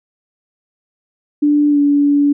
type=tone with pitch glide; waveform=sine; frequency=293.7 to 287.2 Hz; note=D4 to D4; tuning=0 to -39 cents; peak=-9 dBFS; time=1.42-2.33 s; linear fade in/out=10 ms; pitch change=-39 cents; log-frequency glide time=1.69-1.79 s; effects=none